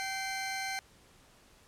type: tone pair together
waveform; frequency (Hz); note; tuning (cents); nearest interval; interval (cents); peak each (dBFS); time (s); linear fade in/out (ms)
20% pulse; 774 / 2080; G5 / C7; -22 / -11; octave + perfect fourth; 1711; -31 / -33; 0-0.79; 0
effects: pink hiss -61 dBFS RMS until 1.67 s + low-pass 11000 Hz 12 dB/octave